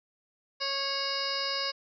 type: harmonic tone with a mistuned harmonic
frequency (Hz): 550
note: C#5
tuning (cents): -14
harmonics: 1 / 2 / 3 / 4 / 5 / 7 / 8 / 9 / 10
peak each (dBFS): -38 / -37 / -40 / -40 / -39 / -40 / -39 / -33 / -42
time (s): 0.6-1.72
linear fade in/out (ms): 20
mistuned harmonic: 5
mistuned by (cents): +56
effects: none